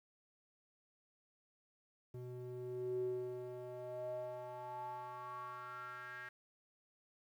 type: tone with band-pass filter sweep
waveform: square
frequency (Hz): 124.4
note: B2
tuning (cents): +13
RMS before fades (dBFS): -45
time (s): 2.14-6.29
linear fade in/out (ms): 5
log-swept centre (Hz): 250 to 1700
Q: 6.8
effects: 12-bit